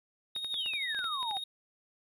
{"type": "tone with tremolo", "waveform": "triangle", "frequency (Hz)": 3729, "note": "A#7", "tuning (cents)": 0, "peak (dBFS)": -31, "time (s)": [0.35, 1.44], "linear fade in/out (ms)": 5, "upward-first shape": "sine", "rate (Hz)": 13, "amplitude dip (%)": 50}
{"type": "clicks", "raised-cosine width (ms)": 0.3, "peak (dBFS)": -29, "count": 11, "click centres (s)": [0.363, 0.446, 0.542, 0.661, 0.736, 0.947, 0.991, 1.043, 1.229, 1.311, 1.369]}
{"type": "exponential sweep", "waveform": "sine", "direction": "down", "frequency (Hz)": [3715, 750], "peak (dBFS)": -34, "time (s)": [0.52, 1.38], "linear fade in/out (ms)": 10}
{"effects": []}